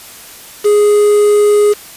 triangle tone with quantisation, 415.3 Hz, G#4, in tune, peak -4 dBFS, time 0.64-1.74 s, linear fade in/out 20 ms, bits 4, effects white hiss -34 dBFS RMS until 1.96 s + resampled to 32000 Hz

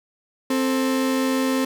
35% pulse tone pair together, 262.7 / 440 Hz, C4 / A4, +7 / 0 cents, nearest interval major sixth, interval 893 cents, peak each -18 / -27 dBFS, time 0.5-1.65 s, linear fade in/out 5 ms, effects none

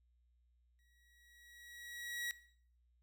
sawtooth tone with exponential growth, 1916 Hz, A#6, 47 cents sharp, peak -34 dBFS, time 0.79-2.31 s, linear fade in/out 0 ms, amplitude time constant 330 ms, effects noise-tail reverb RT60 0.6 s tail -18 dB re dry + added 60 Hz sine -70 dBFS peak until 3.02 s

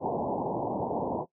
white low-pass noise, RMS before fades -30 dBFS, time 0-1.26 s, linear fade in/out 50 ms, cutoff 950 Hz, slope 96 dB/octave, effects noise-tail reverb RT60 0.1 s tail -18 dB re dry + high-pass 150 Hz 12 dB/octave

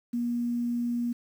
sine tone with quantisation, 239 Hz, A#3, 43 cents sharp, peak -26 dBFS, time 0.13-1.13 s, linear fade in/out 10 ms, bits 9, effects none

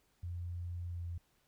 sine tone with pitch glide, 87.31 to 86.01 Hz, F2 to F2, 0 to -26 cents, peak -38 dBFS, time 0.23-1.18 s, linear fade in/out 5 ms, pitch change -26 cents, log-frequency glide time 0.88-1.05 s, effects pink hiss -74 dBFS RMS until 1.47 s

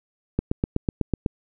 click train, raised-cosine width 3 ms, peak -8 dBFS, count 8, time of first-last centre 0.39-1.262 s, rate 8.03 Hz, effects none

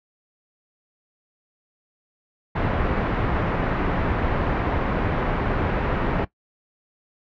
pink low-pass noise, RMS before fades -23 dBFS, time 2.55-6.25 s, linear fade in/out 10 ms, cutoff 1700 Hz, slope 12 dB/octave, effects noise-tail reverb RT60 0.1 s tail -18 dB re dry + low-pass 3000 Hz 12 dB/octave

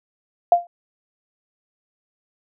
sine tone with exponential decay, 696 Hz, F5, 6 cents flat, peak -6 dBFS, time 0.52-0.67 s, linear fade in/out 2 ms, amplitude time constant 32 ms, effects none

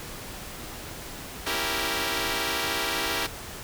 5% pulse chord, C# diminished seventh, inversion none, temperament equal, 277.2 / 329.6 / 392 / 466.2 Hz, C#4 / E4 / G4 / Bb4, 0 / 0 / 0 / 0 cents, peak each -24 / -20 / -20 / -19 dBFS, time 1.46-3.27 s, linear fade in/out 10 ms, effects pink hiss -39 dBFS RMS until 3.63 s

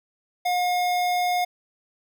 square tone with notch filter, 717 Hz, F5, 45 cents sharp, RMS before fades -23 dBFS, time 0.45-1.45 s, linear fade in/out 10 ms, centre 8400 Hz, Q 1.9, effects none

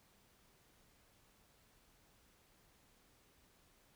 silence, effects pink hiss -70 dBFS RMS until 3.95 s

